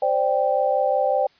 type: chord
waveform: sine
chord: C suspended second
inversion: none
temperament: just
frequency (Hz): 523.3 / 588.7 / 784.9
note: C5 / D5 / G5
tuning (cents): 0 / +4 / +2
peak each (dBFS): -22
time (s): 0.02-1.27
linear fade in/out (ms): 5
effects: white hiss -58 dBFS RMS until 1.39 s + resampled to 11025 Hz